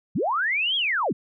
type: linear two-way sweep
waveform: sine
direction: up then down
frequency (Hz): 110 to 3351 to 110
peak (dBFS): -21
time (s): 0.15-1.13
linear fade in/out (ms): 10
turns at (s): 0.76
effects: none